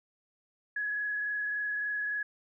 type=tone with frequency modulation; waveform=sine; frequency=1682 Hz; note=G#6; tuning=22 cents sharp; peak=-30 dBFS; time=0.76-2.23 s; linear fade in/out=5 ms; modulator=23.5 Hz; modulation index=0.8; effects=none